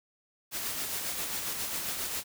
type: noise with tremolo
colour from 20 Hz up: white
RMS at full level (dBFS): -33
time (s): 0.51-2.24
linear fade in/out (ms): 50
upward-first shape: sine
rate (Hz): 7.4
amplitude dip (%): 35
effects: none